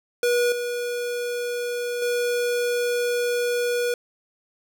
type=tone with level steps; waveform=square; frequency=483.8 Hz; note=B4; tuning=36 cents flat; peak=-19 / -26 / -22 dBFS; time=0.23-3.94 s; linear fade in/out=2 ms; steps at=0.52 / 2.02 s; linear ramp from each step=2 ms; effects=none